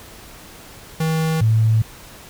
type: tone pair in turn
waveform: square / sine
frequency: 160 / 110.84 Hz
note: D#3 / A2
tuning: +49 / +13 cents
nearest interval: tritone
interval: 636 cents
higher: first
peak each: -18 / -12 dBFS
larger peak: second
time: 1-1.41 / 1.41-1.82 s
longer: neither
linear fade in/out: 5 ms
effects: pink hiss -41 dBFS RMS until 2.29 s